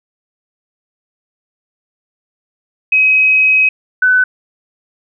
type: tone pair in turn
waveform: sine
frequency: 2538 / 1503.8 Hz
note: D#7 / F#6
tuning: +34 / +28 cents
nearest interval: major sixth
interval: 906 cents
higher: first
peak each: -7 dBFS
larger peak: neither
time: 2.92-3.69 / 4.02-4.24 s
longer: first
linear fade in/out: 5 ms
effects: none